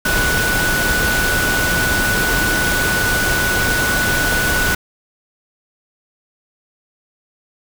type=tone in noise; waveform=sine; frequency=1480 Hz; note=F#6; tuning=in tune; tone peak=-17 dBFS; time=0.05-4.75 s; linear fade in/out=5 ms; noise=pink; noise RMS=-19 dBFS; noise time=0.05-4.75 s; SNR=-1 dB; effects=none